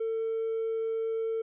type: tone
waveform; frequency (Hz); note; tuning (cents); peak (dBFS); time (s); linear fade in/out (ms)
triangle; 449.2; A4; +36; -25; 0-1.42; 10
effects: tanh soft clip ceiling -24 dBFS + resampled to 8000 Hz